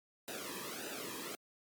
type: noise with flanger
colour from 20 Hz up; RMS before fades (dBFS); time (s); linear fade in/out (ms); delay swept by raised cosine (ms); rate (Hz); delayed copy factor
pink; -43; 0.28-1.35; 0; 0.9 to 1.42; 1.7; -0.8
effects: high-pass 200 Hz 12 dB/octave + MP3 96 kbps